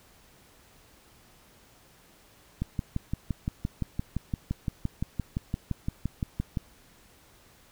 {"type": "click train", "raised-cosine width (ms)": 5, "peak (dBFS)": -16, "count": 24, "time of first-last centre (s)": [2.62, 6.572], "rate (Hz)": 5.82, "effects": ["pink hiss -58 dBFS RMS until 7.71 s"]}